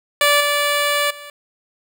10% pulse tone with level steps, 581 Hz, D5, 19 cents flat, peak -4 / -8 / -26 dBFS, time 0.21-1.3 s, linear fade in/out 2 ms, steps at 0.4 / 1.1 s, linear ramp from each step 10 ms, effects none

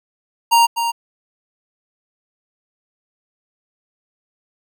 square tone with echo, 932.3 Hz, A#5, in tune, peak -10 dBFS, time 0.51-0.67 s, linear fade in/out 20 ms, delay 250 ms, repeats 1, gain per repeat -8 dB, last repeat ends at 0.92 s, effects none

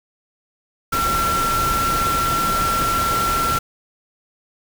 sine tone in noise, 1356 Hz, E6, 49 cents sharp, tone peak -18 dBFS, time 0.92-3.59 s, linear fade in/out 10 ms, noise pink, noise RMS -24 dBFS, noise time 0.92-3.59 s, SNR +3 dB, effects none

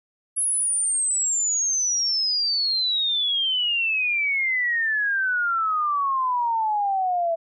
sine exponential sweep, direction down, 10880 to 657 Hz, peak -20 dBFS, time 0.36-7.36 s, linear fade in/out 20 ms, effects none

